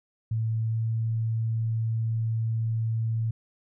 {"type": "tone with pitch glide", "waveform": "sine", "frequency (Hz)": [111.9, 112.74], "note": ["A2", "A2"], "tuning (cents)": [30, 43], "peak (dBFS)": -24, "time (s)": [0.31, 3.31], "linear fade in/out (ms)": 5, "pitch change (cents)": 13, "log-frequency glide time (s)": [0.69, 0.75], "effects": []}